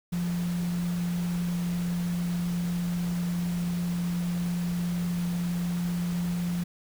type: tone in noise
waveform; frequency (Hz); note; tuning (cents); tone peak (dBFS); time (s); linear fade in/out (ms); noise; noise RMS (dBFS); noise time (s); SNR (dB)
sine; 174.61; F3; 0; -26; 0.12-6.64; 10; pink; -42; 0.12-6.64; +13
effects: none